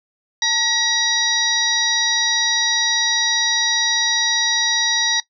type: harmonic tone with a mistuned harmonic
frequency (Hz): 955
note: A#5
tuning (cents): +42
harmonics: 1 / 2 / 4 / 5 / 6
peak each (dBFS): -28 / -23 / -19 / -25 / -21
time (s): 0.42-5.2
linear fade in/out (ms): 2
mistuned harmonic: 1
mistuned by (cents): -120
effects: noise-tail reverb RT60 0.1 s tail -19 dB re dry